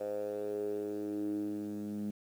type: tone with band-pass filter sweep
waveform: 10% pulse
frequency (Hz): 103.83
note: G#2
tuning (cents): 0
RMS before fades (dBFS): -37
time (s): 0-2.11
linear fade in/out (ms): 10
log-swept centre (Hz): 550 to 220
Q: 5.7
effects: 10-bit